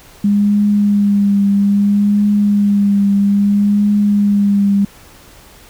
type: tone with vibrato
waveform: sine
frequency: 203 Hz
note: G#3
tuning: 39 cents flat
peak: -9 dBFS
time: 0.24-4.85 s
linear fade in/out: 5 ms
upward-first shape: triangle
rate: 0.61 Hz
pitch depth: 30 cents each way
effects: pink hiss -42 dBFS RMS until 5.69 s